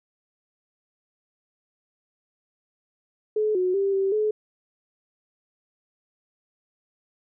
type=tone with pitch steps; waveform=sine; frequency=428 / 366.3 / 394.1 / 388.1 / 427.1 Hz; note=A4 / F#4 / G4 / G4 / G#4; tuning=-48 / -17 / +9 / -17 / +48 cents; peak=-20 dBFS; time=3.36-4.31 s; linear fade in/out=5 ms; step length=190 ms; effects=none